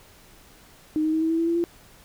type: tone with pitch steps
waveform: sine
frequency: 309 / 313.5 / 318.1 / 322.7 / 327.4 / 332.1 / 337 / 341.9 Hz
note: D#4 / D#4 / D#4 / E4 / E4 / E4 / E4 / F4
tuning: -12 / +13 / +38 / -37 / -12 / +13 / +38 / -37 cents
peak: -20 dBFS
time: 0.96-1.64 s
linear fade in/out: 0 ms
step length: 85 ms
effects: pink hiss -52 dBFS RMS until 2.04 s